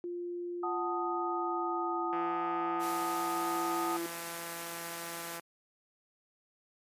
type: tone with pitch glide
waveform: sine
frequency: 350 to 337.3 Hz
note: F4 to E4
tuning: +4 to +40 cents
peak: -35 dBFS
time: 0.04-4.06 s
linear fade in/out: 0 ms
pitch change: -64 cents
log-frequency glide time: 0.64-2.84 s
type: chord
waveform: sine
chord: D# diminished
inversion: first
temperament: equal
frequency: 740 / 880 / 1244.5 Hz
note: F#5 / A5 / D#6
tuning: 0 / 0 / 0 cents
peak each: -38 / -38 / -35 dBFS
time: 0.63-3.97 s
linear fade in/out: 5 ms
type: click train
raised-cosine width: 0.5 ms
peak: -28 dBFS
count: 553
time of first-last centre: 2.13-5.396 s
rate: 169 Hz
type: noise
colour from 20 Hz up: white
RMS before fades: -43 dBFS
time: 2.79-5.41 s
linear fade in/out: 50 ms
effects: high-pass 200 Hz 12 dB/octave + resampled to 32000 Hz